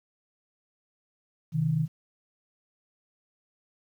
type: tone pair together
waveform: sine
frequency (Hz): 130.25 / 158.1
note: C3 / D#3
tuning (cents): -7 / +28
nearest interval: minor third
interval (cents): 335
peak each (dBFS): -29 / -24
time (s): 1.52-1.88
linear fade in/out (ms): 50
effects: 10-bit